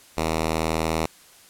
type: tone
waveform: 5% pulse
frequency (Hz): 80.3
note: E2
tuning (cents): -45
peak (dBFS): -11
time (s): 0.17-1.06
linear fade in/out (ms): 5
effects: white hiss -51 dBFS RMS until 1.49 s + low-pass 12000 Hz 12 dB/octave